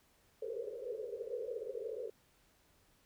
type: band-pass noise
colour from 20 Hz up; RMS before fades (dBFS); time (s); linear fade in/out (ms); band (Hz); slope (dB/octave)
pink; -42; 0.42-2.1; 5; 410 to 530; 96
effects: pink hiss -70 dBFS RMS until 3.05 s